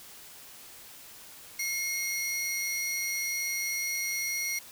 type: tone pair together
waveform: 35% pulse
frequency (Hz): 2155 / 5753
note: C#7 / F#8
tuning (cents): -49 / -50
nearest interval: octave + perfect fourth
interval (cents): 1699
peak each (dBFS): -30 / -31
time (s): 1.59-4.59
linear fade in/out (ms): 5
effects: white hiss -49 dBFS RMS until 4.71 s